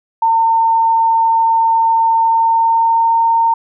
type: tone with pitch glide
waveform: sine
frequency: 907 to 915.4 Hz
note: A#5 to A#5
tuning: -48 to -32 cents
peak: -9 dBFS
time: 0.22-3.54 s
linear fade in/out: 5 ms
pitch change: +16 cents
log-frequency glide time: 2.2-3.18 s
effects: none